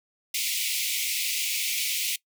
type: high-pass noise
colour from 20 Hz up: pink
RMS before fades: -28 dBFS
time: 0.34-2.16 s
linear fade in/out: 5 ms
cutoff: 2100 Hz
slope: 96 dB/octave
effects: noise-tail reverb RT60 0.1 s tail -21 dB re dry